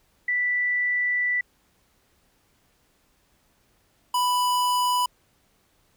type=tone pair in turn; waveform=sine / square; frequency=1972 / 990.3 Hz; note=B6 / B5; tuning=-3 / +4 cents; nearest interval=octave; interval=1193 cents; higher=first; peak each=-21 dBFS; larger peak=neither; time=0.28-1.41 / 4.14-5.06 s; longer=first; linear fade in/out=5 ms; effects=pink hiss -65 dBFS RMS until 5.96 s